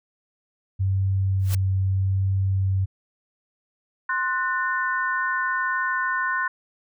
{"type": "tone with vibrato", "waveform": "sine", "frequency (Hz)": 95.9, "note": "G2", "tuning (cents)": -37, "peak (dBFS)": -19, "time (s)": [0.79, 2.86], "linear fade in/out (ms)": 20, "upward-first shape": "triangle", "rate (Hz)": 0.81, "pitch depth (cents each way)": 11}
{"type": "noise with exponential growth", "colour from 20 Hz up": "white", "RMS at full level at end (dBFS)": -28, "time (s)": [1.39, 1.55], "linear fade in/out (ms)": 5, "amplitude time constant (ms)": 34}
{"type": "chord", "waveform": "sine", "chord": "F# diminished", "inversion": "second", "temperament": "equal with one note detuned", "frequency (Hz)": [1046.5, 1480, 1799.1], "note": ["C6", "F#6", "A6"], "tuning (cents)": [0, 0, 38], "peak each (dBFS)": [-26, -25, -28], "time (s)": [4.09, 6.48], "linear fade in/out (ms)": 5}
{"effects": []}